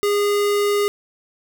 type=tone; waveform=square; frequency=409.5 Hz; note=G#4; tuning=24 cents flat; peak=-17 dBFS; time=0.03-0.88 s; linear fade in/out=0 ms; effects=none